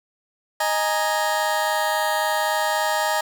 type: chord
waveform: 30% pulse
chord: D# suspended fourth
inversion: none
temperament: just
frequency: 622.3 / 829.7 / 933.4 Hz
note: D#5 / G#5 / A#5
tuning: 0 / -2 / +2 cents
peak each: -22 dBFS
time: 0.6-3.21 s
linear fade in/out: 5 ms
effects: none